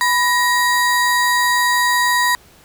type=ring-modulated tone; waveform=square; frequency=1437 Hz; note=F6; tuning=49 cents sharp; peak=-11 dBFS; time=0.01-2.35 s; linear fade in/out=0 ms; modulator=447 Hz; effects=pink hiss -48 dBFS RMS until 2.64 s